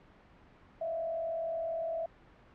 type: tone with frequency modulation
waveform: sine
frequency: 659.3 Hz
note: E5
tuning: in tune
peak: -32 dBFS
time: 0.81-2.06 s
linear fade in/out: 5 ms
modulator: 40.3 Hz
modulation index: 0.6
effects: pink hiss -59 dBFS RMS until 2.54 s + low-pass 2000 Hz 12 dB/octave